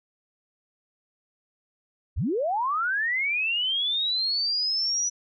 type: linear sweep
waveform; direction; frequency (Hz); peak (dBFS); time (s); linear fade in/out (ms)
sine; up; 39.13 to 5920; -23; 2.16-5.1; 20
effects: none